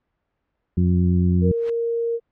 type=harmonic tone; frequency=89.1 Hz; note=F2; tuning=35 cents sharp; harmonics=1 / 2 / 3 / 4; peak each=-18 / -18 / -30 / -30 dBFS; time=0.77-1.52 s; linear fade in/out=5 ms
type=tone; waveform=sine; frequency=464.8 Hz; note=A#4; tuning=5 cents flat; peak=-20 dBFS; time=1.41-2.2 s; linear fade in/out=50 ms
type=noise with exponential growth; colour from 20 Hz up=white; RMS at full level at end=-30 dBFS; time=1.5-1.7 s; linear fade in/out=5 ms; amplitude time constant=42 ms
effects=pink hiss -75 dBFS RMS until 2.31 s + low-pass 2000 Hz 12 dB/octave